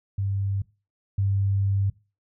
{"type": "tone pair in turn", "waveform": "sine", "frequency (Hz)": [98.6, 98.6], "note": ["G2", "G2"], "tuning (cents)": [11, 11], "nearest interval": "unison", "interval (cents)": 0, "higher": "neither", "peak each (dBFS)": [-23, -20], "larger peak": "second", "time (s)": [[0.18, 0.62], [1.18, 1.9]], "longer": "second", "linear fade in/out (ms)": 5, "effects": ["noise-tail reverb RT60 0.3 s tail -20 dB re dry"]}